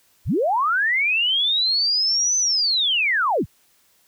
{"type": "linear two-way sweep", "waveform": "sine", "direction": "up then down", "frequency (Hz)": [30.87, 6150, 30.87], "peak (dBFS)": -17, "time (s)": [0.25, 3.46], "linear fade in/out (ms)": 50, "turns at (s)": 2.38, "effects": ["white hiss -60 dBFS RMS until 4.07 s"]}